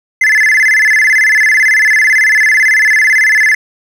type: tone with vibrato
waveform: triangle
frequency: 1890 Hz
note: A#6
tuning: 23 cents sharp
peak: -4 dBFS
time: 0.21-3.55 s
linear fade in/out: 5 ms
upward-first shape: square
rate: 18 Hz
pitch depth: 150 cents each way
effects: none